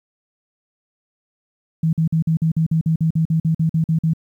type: tone bursts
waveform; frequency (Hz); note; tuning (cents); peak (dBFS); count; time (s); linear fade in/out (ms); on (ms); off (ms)
sine; 161.3; E3; -37; -14; 16; 1.83-4.135; 5; 100; 47
effects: 9-bit